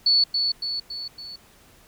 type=tone with echo; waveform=sine; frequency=4439 Hz; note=C#8; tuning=2 cents sharp; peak=-15 dBFS; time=0.06-0.24 s; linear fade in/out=5 ms; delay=280 ms; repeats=4; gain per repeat=-5 dB; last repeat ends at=1.36 s; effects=pink hiss -54 dBFS RMS until 1.87 s